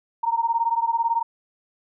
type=beating tone pair; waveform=sine; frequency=918 / 936 Hz; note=A#5 / A#5; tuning=-27 / +7 cents; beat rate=18 Hz; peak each=-22 / -23 dBFS; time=0.23-1.23 s; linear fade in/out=10 ms; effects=none